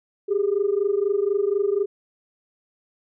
sine tone pair together, 391.2 / 415.3 Hz, G4 / G#4, -4 / 0 cents, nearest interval minor second, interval 104 cents, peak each -21 dBFS, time 0.28-1.86 s, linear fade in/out 20 ms, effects tanh soft clip ceiling -13 dBFS

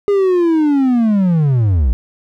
triangle linear sweep, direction down, 410.9 to 53.6 Hz, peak -8 dBFS, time 0.08-1.93 s, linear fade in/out 0 ms, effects none

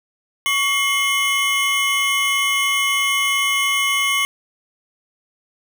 square tone cluster, 1124 / 2138 / 2999 Hz, C#6 / C7 / F#7, +24 / +37 / +23 cents, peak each -24 / -20 / -22 dBFS, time 0.46-4.25 s, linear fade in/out 0 ms, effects none

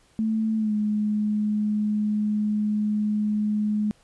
sine tone with pitch glide, 220 to 210.8 Hz, A3 to G#3, 0 to +26 cents, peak -21 dBFS, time 0.19-3.91 s, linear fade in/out 0 ms, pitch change -74 cents, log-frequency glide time 0.57-0.73 s, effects pink hiss -60 dBFS RMS until 4.03 s + resampled to 24000 Hz

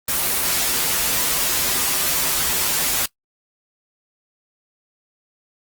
white noise with comb filter, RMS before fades -20 dBFS, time 0.08-3.06 s, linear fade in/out 5 ms, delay 9.5 ms, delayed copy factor -0.75, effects noise-tail reverb RT60 0.1 s tail -21 dB re dry + Opus 24 kbps

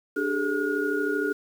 sine tone cluster, 293.4 / 395.2 / 428.1 / 1438 Hz, D4 / G4 / A4 / F#6, -2 / +14 / -47 / -50 cents, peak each -29 dBFS, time 0.16-1.33 s, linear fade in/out 10 ms, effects 8-bit

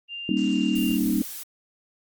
sine tone, 2794 Hz, F7, in tune, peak -32 dBFS, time 0.08-0.99 s, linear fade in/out 50 ms
sine chord, Eb dominant seventh, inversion first, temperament equal with one note detuned, 196 / 233.1 / 271 / 311.1 Hz, G3 / Bb3 / Db4 / Eb4, 0 / 0 / -39 / 0 cents, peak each -26 dBFS, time 0.29-1.22 s, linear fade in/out 2 ms
blue noise, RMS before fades -36 dBFS, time 0.37-1.43 s, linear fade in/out 0 ms
effects Opus 24 kbps

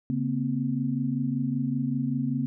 sine tone cluster, 139.7 / 234 / 259.2 Hz, C#3 / A#3 / C4, +14 / +7 / -16 cents, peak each -29 dBFS, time 0.1-2.46 s, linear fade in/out 0 ms, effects none

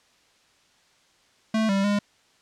square tone with pitch steps, 220 / 196.2 / 204.3 Hz, A3 / G3 / G#3, 0 / +2 / -28 cents, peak -21 dBFS, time 1.54-1.99 s, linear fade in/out 5 ms, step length 150 ms, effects white hiss -61 dBFS RMS until 2.41 s + low-pass 6000 Hz 12 dB/octave

